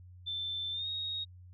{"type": "tone with pitch glide", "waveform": "sine", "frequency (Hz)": [3544, 3755], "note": ["A7", "A#7"], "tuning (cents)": [12, 12], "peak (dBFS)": -34, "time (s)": [0.26, 1.25], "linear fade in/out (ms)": 20, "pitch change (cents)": 100, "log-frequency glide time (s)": [0.72, 0.88], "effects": ["added 90 Hz sine -50 dBFS peak until 1.53 s"]}